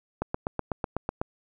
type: click train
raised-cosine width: 1 ms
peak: -13 dBFS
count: 9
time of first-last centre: 0.22-1.215 s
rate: 8.04 Hz
effects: none